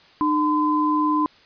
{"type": "tone pair together", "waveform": "sine", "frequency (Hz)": [303.2, 1019.8], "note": ["D#4", "C6"], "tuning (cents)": [-45, -45], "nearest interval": "octave + major sixth", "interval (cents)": 2100, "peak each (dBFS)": -20, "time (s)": [0.21, 1.26], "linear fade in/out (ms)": 0, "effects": ["white hiss -52 dBFS RMS until 1.45 s", "resampled to 11025 Hz"]}